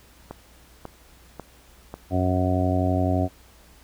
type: click train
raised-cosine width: 1 ms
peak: -20 dBFS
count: 4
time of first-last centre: 0.31-1.94 s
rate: 1.84 Hz
type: harmonic tone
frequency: 91.8 Hz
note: F#2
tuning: 13 cents flat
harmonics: 1 / 2 / 3 / 4 / 5 / 6 / 7 / 8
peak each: -23 / -30 / -25 / -33 / -39 / -34 / -28 / -30 dBFS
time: 2.1-3.29 s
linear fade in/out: 50 ms
effects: added 60 Hz sine -54 dBFS peak until 3.83 s + pink hiss -54 dBFS RMS until 3.83 s